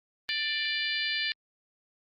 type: harmonic tone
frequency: 590 Hz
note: D5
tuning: 8 cents sharp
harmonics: 3 / 4 / 5 / 6 / 7 / 8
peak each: -33 / -34 / -35 / -36 / -36 / -37 dBFS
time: 0.29-1.32 s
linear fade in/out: 0 ms
effects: Opus 32 kbps